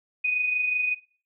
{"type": "tone with amplitude modulation", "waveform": "sine", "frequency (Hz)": 2489, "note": "D#7", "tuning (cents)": 0, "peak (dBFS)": -20, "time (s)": [0.24, 0.95], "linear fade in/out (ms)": 10, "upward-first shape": "sine", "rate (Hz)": 25.3, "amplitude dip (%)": 45, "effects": ["noise-tail reverb RT60 0.4 s tail -18 dB re dry"]}